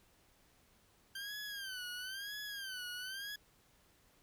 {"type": "tone with vibrato", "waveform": "20% pulse", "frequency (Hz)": 1568, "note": "G6", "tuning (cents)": 0, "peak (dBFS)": -37, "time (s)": [1.15, 3.36], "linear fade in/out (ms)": 5, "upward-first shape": "sine", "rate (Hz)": 1, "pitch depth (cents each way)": 130, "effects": ["pink hiss -69 dBFS RMS until 4.22 s"]}